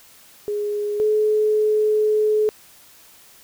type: tone pair in turn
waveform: sine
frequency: 415.2 / 427.4 Hz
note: G#4 / G#4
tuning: 0 / +50 cents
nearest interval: minor second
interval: 50 cents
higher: second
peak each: -21 / -15 dBFS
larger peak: second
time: 0.48-1 / 1-2.49 s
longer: second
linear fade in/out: 0 ms
effects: white hiss -49 dBFS RMS until 3.43 s